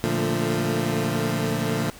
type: chord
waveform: 20% pulse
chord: Bb major seventh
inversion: none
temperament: equal with one note detuned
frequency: 116.54 / 146.83 / 174.61 / 222.3 Hz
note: Bb2 / D3 / F3 / A3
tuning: 0 / 0 / 0 / +18 cents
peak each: -23 dBFS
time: 0.04-1.9 s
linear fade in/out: 0 ms
effects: pink hiss -45 dBFS RMS until 1.99 s